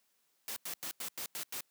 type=noise bursts; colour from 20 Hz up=white; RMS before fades=-40 dBFS; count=7; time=0.48-1.607 s; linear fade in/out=0 ms; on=83 ms; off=91 ms; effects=white hiss -75 dBFS RMS until 1.7 s + high-pass 150 Hz 12 dB/octave